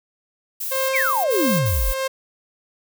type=noise bursts; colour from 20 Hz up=violet; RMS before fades=-27 dBFS; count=4; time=0.6-1.943 s; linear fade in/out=10 ms; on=290 ms; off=61 ms
type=tone with tremolo; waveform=sawtooth; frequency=531 Hz; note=C5; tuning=25 cents sharp; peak=-16 dBFS; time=0.71-2.08 s; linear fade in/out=10 ms; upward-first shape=sine; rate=1.6 Hz; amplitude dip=75%
type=exponential sweep; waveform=sine; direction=down; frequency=2489 to 36.71 Hz; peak=-18 dBFS; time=0.93-1.93 s; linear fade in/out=20 ms
effects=none